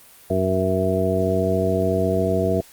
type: harmonic tone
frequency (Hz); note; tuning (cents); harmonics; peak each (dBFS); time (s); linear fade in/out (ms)
93.9; F#2; +26; 1 / 2 / 3 / 4 / 5 / 7; -25 / -25 / -28 / -25 / -24 / -23; 0.3-2.61; 5
effects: white hiss -48 dBFS RMS until 2.72 s + Opus 32 kbps